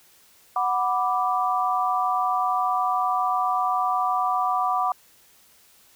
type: chord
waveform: sine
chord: B minor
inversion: second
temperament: equal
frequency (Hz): 740 / 987.8 / 1174.7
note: F#5 / B5 / D6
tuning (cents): 0 / 0 / 0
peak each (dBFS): -24 / -27 / -24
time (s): 0.56-4.92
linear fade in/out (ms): 2
effects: white hiss -56 dBFS RMS until 5.95 s